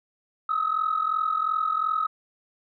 sine tone pair together, 1257.2 / 1300 Hz, D#6 / E6, +18 / -24 cents, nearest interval minor second, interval 58 cents, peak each -24 / -25 dBFS, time 0.49-2.07 s, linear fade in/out 5 ms, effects tanh soft clip ceiling -16 dBFS

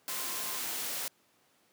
sine tone in noise, 1046.5 Hz, C6, in tune, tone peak -47 dBFS, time 0.09-0.58 s, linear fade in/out 0 ms, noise white, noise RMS -36 dBFS, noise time 0.08-1.08 s, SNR -14 dB, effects pink hiss -68 dBFS RMS until 1.72 s + high-pass 200 Hz 12 dB/octave

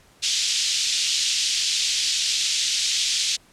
pink band-pass noise, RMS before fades -23 dBFS, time 0.22-3.37 s, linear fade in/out 20 ms, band 3100 to 7100 Hz, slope 24 dB/octave, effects pink hiss -55 dBFS RMS until 3.52 s + low-pass 11000 Hz 12 dB/octave

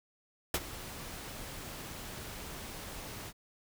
pink noise with ADSR envelope, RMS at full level -27 dBFS, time 0.54-3.33 s, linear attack 4 ms, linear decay 42 ms, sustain -17 dB, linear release 49 ms, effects none

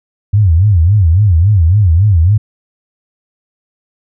sine tone with vibrato, 92.5 Hz, F#2, in tune, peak -5 dBFS, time 0.33-2.38 s, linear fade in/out 10 ms, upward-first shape sine, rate 3.6 Hz, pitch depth 260 cents each way, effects none

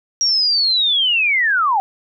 sine linear sweep, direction down, 5670 to 751 Hz, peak -13 dBFS, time 0.21-1.8 s, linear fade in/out 0 ms, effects none

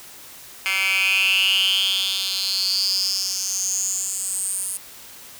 10% pulse tone with high-pass filter sweep, 191.5 Hz, G3, 40 cents flat, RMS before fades -22 dBFS, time 0.66-4.77 s, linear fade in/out 0 ms, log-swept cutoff 2100 to 9600 Hz, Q 8.6, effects white hiss -42 dBFS RMS until 5.39 s

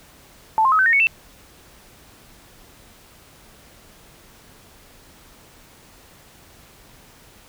sine tone with pitch steps, 880 / 1058.7 / 1273.6 / 1532.2 / 1843.2 / 2217 / 2668 Hz, A5 / C6 / D#6 / G6 / A#6 / C#7 / E7, 0 / +20 / +40 / -40 / -20 / 0 / +20 cents, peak -13 dBFS, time 0.58-1.07 s, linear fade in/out 0 ms, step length 70 ms, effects pink hiss -49 dBFS RMS until 7.48 s

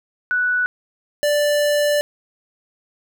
sine / square tone pair in turn, 1480 / 587.3 Hz, F#6 / D5, 0 / 0 cents, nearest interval octave + major third, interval 1600 cents, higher first, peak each -16 dBFS, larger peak neither, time 0.31-0.66 / 1.23-2.01 s, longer second, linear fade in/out 0 ms, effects none

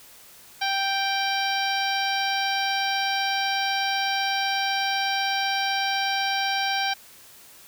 harmonic tone with a mistuned harmonic, 784 Hz, G5, in tune, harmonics 1 / 2 / 3 / 4 / 5 / 6 / 7, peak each -26 / -29 / -31 / -32 / -33 / -34 / -34 dBFS, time 0.61-6.94 s, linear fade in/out 10 ms, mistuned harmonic 7, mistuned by +31 cents, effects white hiss -49 dBFS RMS until 7.67 s

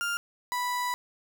35% pulse tone pair in turn, 1400 / 985.7 Hz, F6 / B5, +4 / -4 cents, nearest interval tritone, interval 608 cents, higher first, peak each -26 / -26 dBFS, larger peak neither, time 0.01-0.17 / 0.52-0.94 s, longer second, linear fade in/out 0 ms, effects none

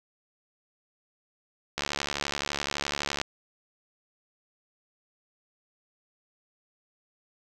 click train, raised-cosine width 0.2 ms, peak -11 dBFS, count 104, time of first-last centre 1.78-3.215 s, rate 71.8 Hz, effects none

